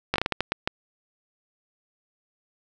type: slowing click train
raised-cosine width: 0.3 ms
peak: -7 dBFS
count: 9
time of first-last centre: 0.14-0.675 s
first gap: 18 ms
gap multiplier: 1.36
effects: none